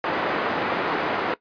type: band-pass noise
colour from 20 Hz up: pink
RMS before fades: -25 dBFS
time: 0.04-1.34 s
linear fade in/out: 2 ms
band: 350 to 1800 Hz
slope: 12 dB/octave
effects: noise-tail reverb RT60 0.1 s tail -18 dB re dry + resampled to 11025 Hz